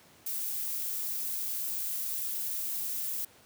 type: noise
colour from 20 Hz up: violet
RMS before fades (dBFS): -34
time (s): 0.26-3.25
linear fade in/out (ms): 5
effects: pink hiss -58 dBFS RMS until 3.45 s + high-pass 100 Hz 12 dB/octave